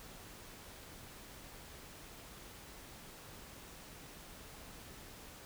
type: silence
effects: pink hiss -53 dBFS RMS until 5.45 s